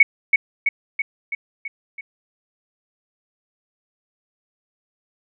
sine tone with echo, 2221 Hz, C#7, 3 cents sharp, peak -6 dBFS, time 0-0.03 s, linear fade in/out 5 ms, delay 330 ms, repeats 6, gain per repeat -4 dB, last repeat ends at 2.01 s, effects none

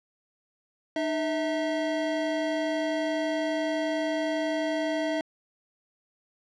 square tone pair together, 305.3 / 647 Hz, D#4 / E5, -33 / -32 cents, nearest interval octave + minor second, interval 1301 cents, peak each -30 / -29 dBFS, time 0.96-5.21 s, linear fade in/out 2 ms, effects low-pass 4000 Hz 12 dB/octave

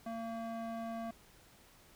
square tone with band-pass filter, 227.8 Hz, A#3, 40 cents flat, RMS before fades -41 dBFS, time 0.06-1.11 s, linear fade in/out 5 ms, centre 630 Hz, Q 1.2, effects pink hiss -62 dBFS RMS until 1.95 s

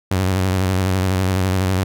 sawtooth tone with vibrato, 93.8 Hz, F#2, 24 cents sharp, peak -12 dBFS, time 0.11-1.84 s, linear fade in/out 5 ms, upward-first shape square, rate 12 Hz, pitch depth 45 cents each way, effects none

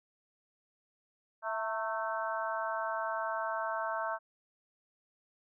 harmonic tone with a mistuned harmonic, 220 Hz, A3, in tune, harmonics 3 / 4 / 5 / 6 / 7, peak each -37 / -38 / -39 / -40 / -40 dBFS, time 1.42-4.19 s, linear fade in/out 50 ms, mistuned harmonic 4, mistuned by +49 cents, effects none

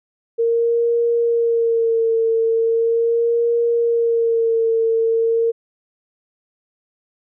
sine tone with vibrato, 460.9 Hz, A#4, 20 cents flat, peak -14 dBFS, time 0.38-5.52 s, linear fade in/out 20 ms, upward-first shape sine, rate 0.39 Hz, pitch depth 31 cents each way, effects none

